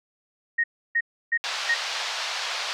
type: tone bursts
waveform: sine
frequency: 1864.7 Hz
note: A#6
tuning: in tune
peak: -19 dBFS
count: 4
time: 0.58-1.746 s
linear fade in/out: 10 ms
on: 59 ms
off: 310 ms
type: band-pass noise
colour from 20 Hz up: white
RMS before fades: -30 dBFS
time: 1.44-2.73 s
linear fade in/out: 0 ms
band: 620 to 5000 Hz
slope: 24 dB/octave
effects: none